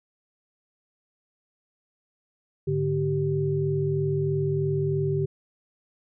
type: tone cluster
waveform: sine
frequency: 103.3 / 146.4 / 387.9 Hz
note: G#2 / D3 / G4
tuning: -9 / -5 / -18 cents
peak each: -32 / -25 / -26 dBFS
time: 2.67-5.26 s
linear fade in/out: 10 ms
effects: none